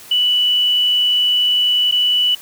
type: tone with dropouts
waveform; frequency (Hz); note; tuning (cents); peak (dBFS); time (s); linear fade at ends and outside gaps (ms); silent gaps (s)
sine; 2963; F#7; +2; -12; 0.11-2.35; 5; 1.913-1.922
effects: white hiss -39 dBFS RMS until 2.41 s + high-pass 60 Hz 12 dB/octave